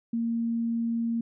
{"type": "tone", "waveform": "sine", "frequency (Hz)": 231.2, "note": "A#3", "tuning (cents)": -14, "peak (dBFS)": -25, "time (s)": [0.13, 1.21], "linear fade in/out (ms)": 5, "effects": []}